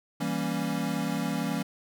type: chord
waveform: square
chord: E diminished seventh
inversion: none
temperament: equal with one note detuned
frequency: 164.81 / 196 / 233.9 / 277.2 Hz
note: E3 / G3 / Bb3 / Db4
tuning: 0 / 0 / +6 / 0 cents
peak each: -34 dBFS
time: 0.2-1.63 s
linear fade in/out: 10 ms
effects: none